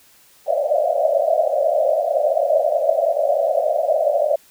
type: band-pass noise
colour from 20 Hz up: white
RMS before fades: -18 dBFS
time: 0.46-4.36 s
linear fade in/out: 10 ms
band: 550 to 680 Hz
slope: 96 dB/octave
effects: white hiss -52 dBFS RMS until 4.5 s